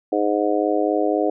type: harmonic tone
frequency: 103.83 Hz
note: G#2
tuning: in tune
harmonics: 3 / 4 / 5 / 6 / 7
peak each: -22 / -23 / -24 / -25 / -25 dBFS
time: 0.12-1.3 s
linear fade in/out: 5 ms
effects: none